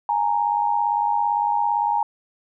sine tone pair together, 830.6 / 928.3 Hz, G#5 / A#5, 0 / -7 cents, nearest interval major second, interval 193 cents, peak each -21 dBFS, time 0.09-2.03 s, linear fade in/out 2 ms, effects none

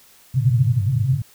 white band-pass noise, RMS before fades -18 dBFS, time 0.34-1.22 s, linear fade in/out 5 ms, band 100 to 140 Hz, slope 96 dB/octave, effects white hiss -51 dBFS RMS until 1.34 s

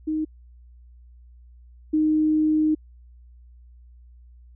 sine tone pair in turn, 311.1 / 309.1 Hz, D#4 / D#4, 0 / -11 cents, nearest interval unison, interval 11 cents, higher first, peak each -22 / -17 dBFS, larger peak second, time 0.07-0.25 / 1.93-2.75 s, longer second, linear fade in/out 10 ms, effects added 60 Hz sine -46 dBFS peak until 4.55 s

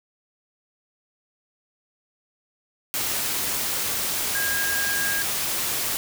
sine tone in noise, 1625 Hz, G#6, 38 cents flat, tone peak -25 dBFS, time 4.35-5.22 s, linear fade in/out 0 ms, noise white, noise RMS -26 dBFS, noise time 2.94-5.97 s, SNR -2 dB, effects none

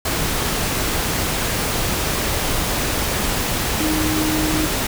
sine tone in noise, 310.5 Hz, D#4, 3 cents flat, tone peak -20 dBFS, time 3.8-4.66 s, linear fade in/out 5 ms, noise pink, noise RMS -21 dBFS, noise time 0.05-4.87 s, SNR -2 dB, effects none

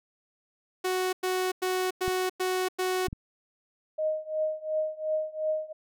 sawtooth tone bursts, 370 Hz, F#4, in tune, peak -22 dBFS, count 6, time 0.84-3.075 s, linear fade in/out 10 ms, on 290 ms, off 99 ms
clicks, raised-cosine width 5 ms, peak -23 dBFS, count 3, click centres 2.08 / 3.083 / 3.129 s
sine tone with tremolo, 622.3 Hz, D#5, in tune, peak -23 dBFS, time 3.98-5.73 s, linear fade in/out 10 ms, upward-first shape triangle, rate 2.8 Hz, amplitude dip 95%
effects none

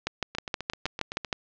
two click trains, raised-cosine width 0.2 ms, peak -16 / -9 dBFS, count 8 / 9, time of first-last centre 0.35-1.247 / 0.07-1.328 s, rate 7.8 / 6.36 Hz, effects low-pass 5000 Hz 12 dB/octave

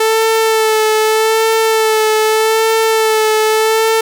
sawtooth tone with vibrato, 440 Hz, A4, in tune, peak -6 dBFS, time 0-4.01 s, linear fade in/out 5 ms, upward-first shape sine, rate 0.82 Hz, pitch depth 25 cents each way, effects none

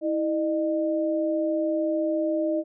sine tone pair together, 324.4 / 609.2 Hz, E4 / D#5, -28 / -37 cents, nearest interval major seventh, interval 1091 cents, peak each -25 dBFS, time 0.01-2.64 s, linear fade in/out 50 ms, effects none

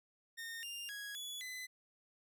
sawtooth tone with pitch steps, 1834 / 2801 / 1659 / 3409 / 2016 Hz, A#6 / F7 / G#6 / G#7 / B6, -29 / +4 / -2 / +45 / +35 cents, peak -40 dBFS, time 0.37-1.67 s, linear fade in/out 20 ms, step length 260 ms, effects none

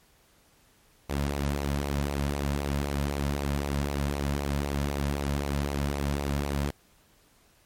sawtooth tone with flanger, 71 Hz, C#2, 42 cents sharp, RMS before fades -29 dBFS, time 1.09-6.71 s, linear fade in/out 10 ms, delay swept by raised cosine 0.58 to 2.68 ms, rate 3.9 Hz, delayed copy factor -0.5, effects pink hiss -62 dBFS RMS until 7.65 s + MP3 64 kbps

